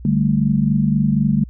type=chord; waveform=sine; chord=D suspended fourth; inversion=none; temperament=equal; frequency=146.83 / 196 / 220 Hz; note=D3 / G3 / A3; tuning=0 / 0 / 0 cents; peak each=-18 dBFS; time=0.05-1.44 s; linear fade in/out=2 ms; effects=added 60 Hz sine -33 dBFS peak until 1.49 s